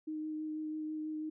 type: tone with vibrato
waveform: sine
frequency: 309.5 Hz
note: D#4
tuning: 9 cents flat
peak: -36 dBFS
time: 0.07-1.3 s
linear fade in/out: 10 ms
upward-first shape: sine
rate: 6.1 Hz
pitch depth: 11 cents each way
effects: none